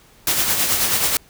white noise with tremolo, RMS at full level -17 dBFS, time 0.27-1.17 s, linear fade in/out 2 ms, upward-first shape sine, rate 9.3 Hz, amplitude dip 45%, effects pink hiss -51 dBFS RMS until 1.29 s

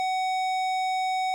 sine tone with hard clipping, 750 Hz, F#5, 23 cents sharp, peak -26 dBFS, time 0-1.34 s, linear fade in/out 0 ms, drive 14 dB, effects none

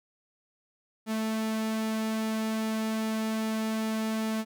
sawtooth tone with flanger, 220 Hz, A3, in tune, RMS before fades -30 dBFS, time 1.06-4.45 s, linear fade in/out 50 ms, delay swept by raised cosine 1.9 to 2.63 ms, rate 2.5 Hz, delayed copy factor -0.5, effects none

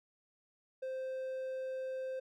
triangle tone, 522 Hz, C5, 4 cents flat, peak -35 dBFS, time 0.82-2.2 s, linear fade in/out 10 ms, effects none

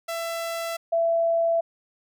sawtooth / sine tone pair in turn, 668 / 668 Hz, E5 / E5, +23 / +23 cents, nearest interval unison, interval 0 cents, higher neither, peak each -24 / -19 dBFS, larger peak second, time 0.08-0.77 / 0.92-1.61 s, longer neither, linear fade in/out 10 ms, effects none

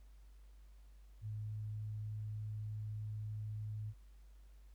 sine tone, 106.7 Hz, G#2, 47 cents sharp, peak -40 dBFS, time 1.21-3.94 s, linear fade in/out 50 ms, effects added 50 Hz sine -56 dBFS peak until 4.74 s + pink hiss -75 dBFS RMS until 4.74 s

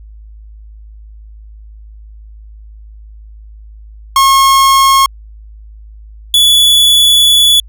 45% pulse tone pair in turn, 1084 / 3426 Hz, C#6 / A7, -39 / -47 cents, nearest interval octave + minor sixth, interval 1992 cents, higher second, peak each -5 dBFS, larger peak neither, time 4.16-5.06 / 6.34-7.6 s, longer second, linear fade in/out 2 ms, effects added 53 Hz sine -31 dBFS peak until 7.68 s

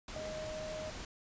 sine tone in noise, 622.3 Hz, D#5, in tune, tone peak -40 dBFS, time 0.16-0.9 s, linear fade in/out 2 ms, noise pink, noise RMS -45 dBFS, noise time 0.08-1.05 s, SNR +2 dB, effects resampled to 16000 Hz

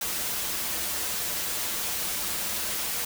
white noise with comb filter, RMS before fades -30 dBFS, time 0.01-3.05 s, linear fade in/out 5 ms, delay 7.5 ms, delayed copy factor -0.55, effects none

